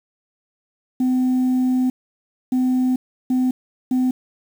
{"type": "tone bursts at uneven times", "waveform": "sine", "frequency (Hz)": 254.8, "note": "C4", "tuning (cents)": -46, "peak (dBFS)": -13, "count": 4, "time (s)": [[1, 1.9], [2.52, 2.96], [3.3, 3.51], [3.91, 4.11]], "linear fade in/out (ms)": 5, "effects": ["tanh soft clip ceiling -14 dBFS", "7-bit"]}